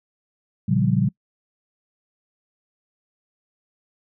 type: chord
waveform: sine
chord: G half-diminished seventh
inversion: first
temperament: just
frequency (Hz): 117.6 / 141.12 / 176.4 / 196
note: Bb2 / Db3 / F3 / G3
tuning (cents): +16 / +31 / +18 / 0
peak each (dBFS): -22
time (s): 0.68-1.09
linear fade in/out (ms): 10
effects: noise-tail reverb RT60 0.1 s tail -24 dB re dry